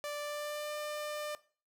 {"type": "tone with pitch glide", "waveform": "sawtooth", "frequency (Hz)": [587.3, 598.3], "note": ["D5", "D5"], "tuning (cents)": [0, 32], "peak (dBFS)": -33, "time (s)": [0.04, 1.35], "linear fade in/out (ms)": 0, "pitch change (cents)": 32, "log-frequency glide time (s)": [0.18, 0.73], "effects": ["noise-tail reverb RT60 0.4 s tail -18 dB re dry"]}